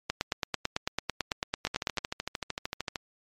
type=two click trains; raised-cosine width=0.2 ms; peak=-14 / -10 dBFS; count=18 / 18; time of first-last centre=1.67-2.958 / 0.1-1.983 s; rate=13.2 / 9.03 Hz; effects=MP3 64 kbps